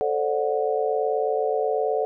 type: chord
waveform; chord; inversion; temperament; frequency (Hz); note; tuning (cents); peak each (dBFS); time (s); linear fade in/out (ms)
sine; D dominant seventh; second; just; 440.5 / 528.6 / 587.3 / 734.2; A4 / C5 / D5 / F#5; +2 / +18 / 0 / -14; -24 / -28 / -28 / -27; 0.01-2.05; 0
effects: none